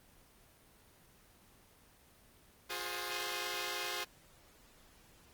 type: chord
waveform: 5% pulse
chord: F minor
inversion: none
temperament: equal with one note detuned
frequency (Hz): 356.6 / 415.3 / 523.3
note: F4 / Ab4 / C5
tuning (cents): +36 / 0 / 0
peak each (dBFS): -30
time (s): 2.69-4.05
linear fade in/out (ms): 20
effects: pink hiss -63 dBFS RMS until 5.33 s + Opus 24 kbps